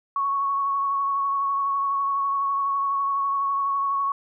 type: tone with vibrato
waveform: sine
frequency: 1108.7 Hz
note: C#6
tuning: in tune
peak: -21 dBFS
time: 0.16-4.12 s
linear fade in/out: 2 ms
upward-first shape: sine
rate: 12 Hz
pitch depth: 18 cents each way
effects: none